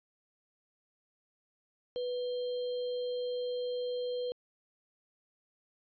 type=tone with sample-and-hold; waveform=sine; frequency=493.9 Hz; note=B4; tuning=in tune; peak=-32 dBFS; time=1.96-4.32 s; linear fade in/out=0 ms; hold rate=3675 Hz; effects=resampled to 11025 Hz